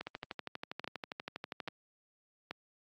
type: two click trains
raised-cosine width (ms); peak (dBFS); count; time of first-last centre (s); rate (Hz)
0.3; -23 / -23; 21 / 4; 0.07-1.683 / 0.01-2.51; 12.4 / 1.2
effects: high-pass 150 Hz 12 dB/octave + Opus 48 kbps